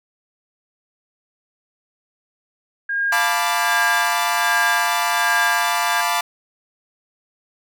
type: tone with tremolo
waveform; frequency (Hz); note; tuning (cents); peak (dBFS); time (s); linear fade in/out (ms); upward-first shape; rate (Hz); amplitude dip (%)
sine; 1621; G#6; -42; -17; 2.89-6.01; 5; sine; 1.3; 80
type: chord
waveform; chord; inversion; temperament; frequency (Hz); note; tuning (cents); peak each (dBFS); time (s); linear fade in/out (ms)
sawtooth; B half-diminished seventh; second; equal; 698.5 / 880 / 987.8 / 1174.7; F5 / A5 / B5 / D6; 0 / 0 / 0 / 0; -20; 3.12-6.21; 5
effects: none